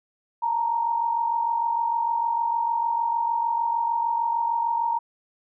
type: tone pair together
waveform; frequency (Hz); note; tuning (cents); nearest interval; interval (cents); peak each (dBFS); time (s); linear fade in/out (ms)
sine; 888 / 934.6; A5 / A#5; +16 / +4; minor second; 88; -29 / -22; 0.42-4.99; 10
effects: none